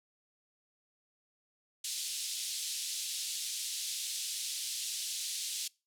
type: band-pass noise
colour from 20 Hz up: pink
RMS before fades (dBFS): -38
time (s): 1.84-5.68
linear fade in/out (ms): 5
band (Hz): 3400 to 11000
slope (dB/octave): 24
effects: noise-tail reverb RT60 0.3 s tail -25 dB re dry